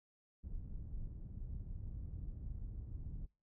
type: low-pass noise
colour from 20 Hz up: pink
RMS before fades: -45 dBFS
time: 0.43-3.27 s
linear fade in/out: 20 ms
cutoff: 110 Hz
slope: 12 dB/octave
effects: noise-tail reverb RT60 0.3 s tail -26 dB re dry